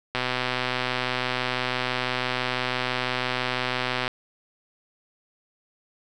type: click train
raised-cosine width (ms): 0.3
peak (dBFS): -9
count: 496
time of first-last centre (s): 0.15-4.079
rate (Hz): 126
effects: 8-bit